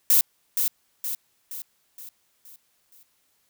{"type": "noise with echo", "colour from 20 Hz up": "violet", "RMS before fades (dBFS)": -17, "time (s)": [0.1, 0.21], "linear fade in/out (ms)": 2, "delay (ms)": 470, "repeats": 6, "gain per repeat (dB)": -6, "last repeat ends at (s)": 3.03, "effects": ["white hiss -68 dBFS RMS until 3.49 s"]}